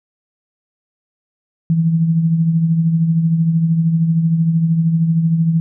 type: tone with tremolo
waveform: sine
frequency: 164.1 Hz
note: E3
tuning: 8 cents flat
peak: -9 dBFS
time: 1.7-5.6 s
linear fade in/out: 0 ms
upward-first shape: triangle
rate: 13 Hz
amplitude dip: 55%
effects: none